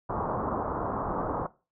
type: low-pass noise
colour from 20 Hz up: white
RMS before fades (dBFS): -31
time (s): 0.09-1.47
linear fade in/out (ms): 10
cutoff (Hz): 1200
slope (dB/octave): 48
effects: noise-tail reverb RT60 0.3 s tail -18 dB re dry